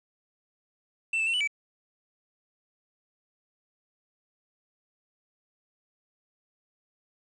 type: tone with pitch steps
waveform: triangle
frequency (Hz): 2673 / 2632 / 2709 / 2969 / 2303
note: E7 / E7 / E7 / F#7 / D7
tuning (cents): +23 / -3 / +47 / +5 / -34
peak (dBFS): -23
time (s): 1.13-1.475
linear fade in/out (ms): 5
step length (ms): 69
effects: resampled to 22050 Hz + 9-bit